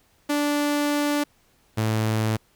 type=tone pair in turn; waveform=sawtooth; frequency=292.1 / 109.89 Hz; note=D4 / A2; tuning=-9 / -2 cents; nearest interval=octave + perfect fourth; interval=1693 cents; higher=first; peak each=-17 dBFS; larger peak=neither; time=0.29-1.24 / 1.77-2.37 s; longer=first; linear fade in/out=10 ms; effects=pink hiss -62 dBFS RMS until 2.55 s